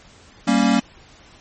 square chord, G diminished, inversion none, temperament equal, 196 / 233.1 / 277.2 Hz, G3 / Bb3 / Db4, 0 / 0 / 0 cents, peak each -21 / -18 / -20 dBFS, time 0.47-0.8 s, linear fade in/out 10 ms, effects pink hiss -48 dBFS RMS until 1.4 s + MP3 32 kbps

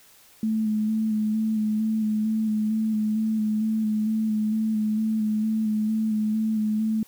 sine tone with vibrato, 216.8 Hz, A3, 25 cents flat, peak -21 dBFS, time 0.43-7.03 s, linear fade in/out 2 ms, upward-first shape square, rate 2.2 Hz, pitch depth 20 cents each way, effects white hiss -54 dBFS RMS until 7.07 s

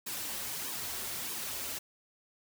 white noise with flanger, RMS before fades -38 dBFS, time 0.06-1.79 s, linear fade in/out 10 ms, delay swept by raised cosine 1.4 to 6.7 ms, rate 1.6 Hz, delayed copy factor -0.75, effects none

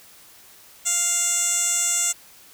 15% pulse tone with band-pass filter, 698.5 Hz, F5, in tune, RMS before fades -22 dBFS, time 0.85-2.13 s, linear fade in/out 20 ms, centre 7800 Hz, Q 4.1, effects white hiss -49 dBFS RMS until 2.53 s

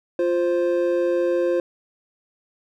triangle tone pair together, 349.3 / 523.3 Hz, F4 / C5, 0 / 0 cents, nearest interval perfect fifth, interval 700 cents, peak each -19 dBFS, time 0.19-1.6 s, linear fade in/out 2 ms, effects none

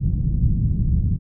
white low-pass noise, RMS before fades -19 dBFS, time 0-1.19 s, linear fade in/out 50 ms, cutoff 150 Hz, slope 24 dB/octave, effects none

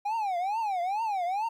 triangle tone with vibrato, 796 Hz, G5, 26 cents sharp, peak -25 dBFS, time 0.05-1.49 s, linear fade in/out 10 ms, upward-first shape triangle, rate 2.3 Hz, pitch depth 270 cents each way, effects 11-bit

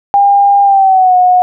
sine tone with pitch glide, 803 to 727.9 Hz, G5 to F#5, +41 to -29 cents, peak -4 dBFS, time 0.14-1.42 s, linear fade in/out 0 ms, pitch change -170 cents, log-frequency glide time 0.63-1.16 s, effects none

